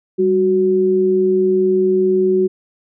sine tone pair together, 196 / 371.3 Hz, G3 / F#4, 0 / +6 cents, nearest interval major seventh, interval 1106 cents, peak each -20 / -12 dBFS, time 0.18-2.48 s, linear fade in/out 20 ms, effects none

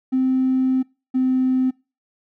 triangle tone pair in turn, 260 / 258.2 Hz, C4 / C4, -11 / -23 cents, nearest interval unison, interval 12 cents, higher first, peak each -12 dBFS, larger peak neither, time 0.12-0.83 / 1.14-1.71 s, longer first, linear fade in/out 20 ms, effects noise-tail reverb RT60 0.3 s tail -25 dB re dry + tanh soft clip ceiling -13 dBFS

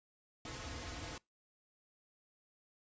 pink noise with comb filter, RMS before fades -45 dBFS, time 0.45-1.18 s, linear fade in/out 2 ms, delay 5.1 ms, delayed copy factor -0.9, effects noise-tail reverb RT60 0.2 s tail -24 dB re dry + resampled to 16000 Hz

